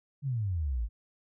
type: exponential sweep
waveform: sine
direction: down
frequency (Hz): 146.83 to 51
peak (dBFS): -28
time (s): 0.22-0.89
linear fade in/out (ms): 50
effects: none

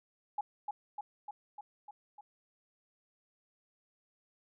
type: tone with echo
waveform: sine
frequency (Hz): 830.6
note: G#5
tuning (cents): 0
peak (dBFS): -31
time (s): 0.38-0.41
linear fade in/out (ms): 5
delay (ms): 300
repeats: 6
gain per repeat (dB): -3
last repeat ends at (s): 2.21
effects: none

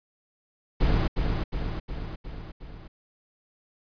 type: noise with echo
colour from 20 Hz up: brown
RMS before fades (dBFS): -22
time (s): 0.8-1.08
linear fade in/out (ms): 10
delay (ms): 360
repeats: 5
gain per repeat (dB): -4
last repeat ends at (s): 2.88
effects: resampled to 11025 Hz

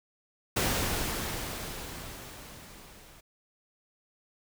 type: noise with level ramp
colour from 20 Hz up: pink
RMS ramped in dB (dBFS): -27 to -54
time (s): 0.56-3.21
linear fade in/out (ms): 10
effects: none

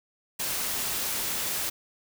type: noise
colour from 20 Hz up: white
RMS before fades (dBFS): -30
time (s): 0.39-1.7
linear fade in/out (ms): 10
effects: none

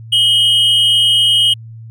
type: tone pair together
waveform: triangle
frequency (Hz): 2919 / 3171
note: F#7 / G7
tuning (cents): -24 / +19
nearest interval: minor second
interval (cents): 143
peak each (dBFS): -10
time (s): 0.12-1.54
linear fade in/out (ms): 10
effects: added 113 Hz sine -30 dBFS peak until 1.9 s

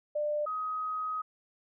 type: tone pair in turn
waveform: sine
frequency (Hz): 596 / 1259.7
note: D5 / D#6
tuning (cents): +25 / +21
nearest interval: octave + minor second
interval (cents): 1296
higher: second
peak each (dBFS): -28 / -31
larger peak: first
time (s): 0.15-0.46 / 0.46-1.22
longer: second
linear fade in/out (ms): 10
effects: none

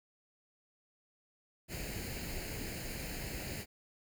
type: noise with comb filter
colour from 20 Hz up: pink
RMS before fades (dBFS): -41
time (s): 1.68-3.66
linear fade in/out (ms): 50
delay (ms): 0.43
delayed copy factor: +0.7
effects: none

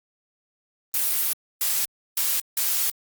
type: noise bursts at uneven times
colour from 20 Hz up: blue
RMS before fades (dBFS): -23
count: 4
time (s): 0.94-1.33 / 1.61-1.85 / 2.17-2.4 / 2.57-2.9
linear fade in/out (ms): 2
effects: Opus 32 kbps

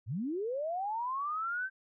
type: linear sweep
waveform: sine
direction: up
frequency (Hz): 88.4 to 1568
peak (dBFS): -32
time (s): 0.06-1.7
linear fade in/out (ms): 50
effects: none

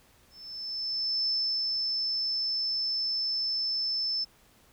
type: tone with ADSR envelope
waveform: sine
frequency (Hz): 5274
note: E8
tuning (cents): 0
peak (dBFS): -25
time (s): 0.3-4.25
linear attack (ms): 970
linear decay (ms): 360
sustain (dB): -2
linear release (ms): 18
effects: pink hiss -61 dBFS RMS until 4.72 s

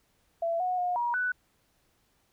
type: tone with pitch steps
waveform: sine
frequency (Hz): 671 / 731 / 717 / 955 / 1489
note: E5 / F#5 / F5 / A#5 / F#6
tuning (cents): +31 / -21 / +45 / +42 / +11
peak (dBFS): -26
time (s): 0.42-1.32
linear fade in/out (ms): 5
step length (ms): 180
effects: pink hiss -70 dBFS RMS until 2.32 s

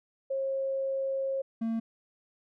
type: tone pair in turn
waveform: sine / triangle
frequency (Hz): 539 / 226.6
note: C#5 / A#3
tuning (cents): -49 / -49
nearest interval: octave + minor third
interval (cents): 1500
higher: first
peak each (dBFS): -28 / -26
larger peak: second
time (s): 0.3-1.42 / 1.61-1.8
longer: first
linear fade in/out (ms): 10
effects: none

